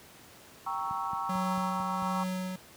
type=chord; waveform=sine; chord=G diminished seventh; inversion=none; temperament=equal; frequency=784 / 932.3 / 1108.7 / 1318.5 Hz; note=G5 / Bb5 / Db6 / Fb6; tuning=0 / 0 / 0 / 0 cents; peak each=-37 / -36 / -35 / -38 dBFS; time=0.66-2.24 s; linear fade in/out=10 ms
type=click train; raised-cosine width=5 ms; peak=-30 dBFS; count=6; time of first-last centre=0.91-2.024 s; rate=4.49 Hz
type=tone with tremolo; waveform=square; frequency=185 Hz; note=F#3; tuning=in tune; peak=-31 dBFS; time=1.29-2.56 s; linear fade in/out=5 ms; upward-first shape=sine; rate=1.3 Hz; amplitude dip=45%
effects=pink hiss -53 dBFS RMS until 2.76 s + high-pass 100 Hz 12 dB/octave